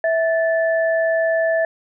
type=tone pair together; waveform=sine; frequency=654 / 1749.2 Hz; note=E5 / A6; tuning=-14 / -11 cents; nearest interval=octave + perfect fourth; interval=1703 cents; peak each=-16 / -23 dBFS; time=0.04-1.65 s; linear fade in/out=2 ms; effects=none